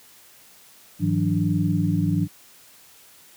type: tone cluster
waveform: sine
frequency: 102.1 / 160.1 / 181.1 / 293 Hz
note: G#2 / D#3 / F#3 / D4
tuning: -29 / +50 / -37 / -4 cents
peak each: -25 / -23 / -24 / -26 dBFS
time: 0.99-2.28 s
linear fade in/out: 50 ms
effects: white hiss -51 dBFS RMS until 3.36 s + high-pass 60 Hz 12 dB/octave